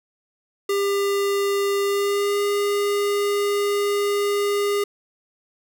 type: tone with pitch glide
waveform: square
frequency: 400 to 407 Hz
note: G4 to G#4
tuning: +35 to -35 cents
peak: -20 dBFS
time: 0.69-4.84 s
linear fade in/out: 5 ms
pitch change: +30 cents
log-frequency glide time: 1.84-2.41 s
effects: 9-bit